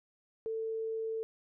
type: tone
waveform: sine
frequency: 445.9 Hz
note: A4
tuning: 23 cents sharp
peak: -33 dBFS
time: 0.46-1.23 s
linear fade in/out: 0 ms
effects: none